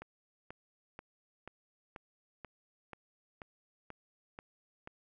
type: click train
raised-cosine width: 0.5 ms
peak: -30 dBFS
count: 11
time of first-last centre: 0.02-4.874 s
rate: 2.06 Hz
effects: none